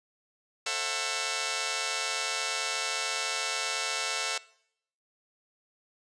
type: chord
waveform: 5% pulse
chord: F# half-diminished seventh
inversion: first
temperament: just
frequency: 444 / 532.8 / 666 / 740 Hz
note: A4 / C5 / E5 / F#5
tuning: +16 / +31 / +18 / 0 cents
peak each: -25 dBFS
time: 0.66-4.38 s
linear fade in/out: 5 ms
effects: noise-tail reverb RT60 0.7 s tail -21 dB re dry + resampled to 22050 Hz